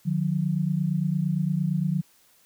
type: tone pair together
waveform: sine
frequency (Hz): 151.95 / 180.7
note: D#3 / F#3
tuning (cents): -41 / -41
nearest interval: minor third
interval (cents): 300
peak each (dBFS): -25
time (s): 0.05-2.02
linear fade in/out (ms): 20
effects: white hiss -60 dBFS RMS until 2.45 s